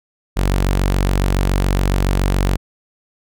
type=tone; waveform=sawtooth; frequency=47.13 Hz; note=F#1; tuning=33 cents sharp; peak=-10 dBFS; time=0.36-2.57 s; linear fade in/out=20 ms; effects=none